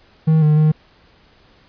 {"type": "tone with pitch steps", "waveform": "triangle", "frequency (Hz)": [158.3, 152, 154.4], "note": ["D#3", "D#3", "D#3"], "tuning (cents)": [30, -40, -13], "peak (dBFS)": -8, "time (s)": [0.27, 0.72], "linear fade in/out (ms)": 10, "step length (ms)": 150, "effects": ["pink hiss -52 dBFS RMS until 1.68 s", "resampled to 11025 Hz"]}